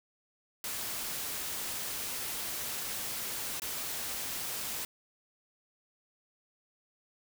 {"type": "noise with dropouts", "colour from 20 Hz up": "white", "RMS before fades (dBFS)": -37, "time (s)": [0.64, 4.85], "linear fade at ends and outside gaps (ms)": 2, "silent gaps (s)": [3.598, 3.619], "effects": []}